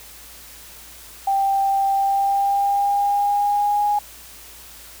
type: tone with pitch glide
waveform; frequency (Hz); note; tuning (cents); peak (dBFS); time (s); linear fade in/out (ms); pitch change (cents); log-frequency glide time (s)
sine; 786 to 826; G5 to G#5; +4 to -10; -16; 1.27-3.99; 5; +86; 1.93-3.87
effects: added 57 Hz sine -50 dBFS peak until 5 s + white hiss -42 dBFS RMS until 5 s